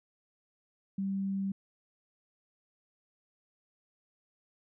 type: tone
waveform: sine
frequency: 194.9 Hz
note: G3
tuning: 10 cents flat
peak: -30 dBFS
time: 0.98-1.52 s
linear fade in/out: 5 ms
effects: none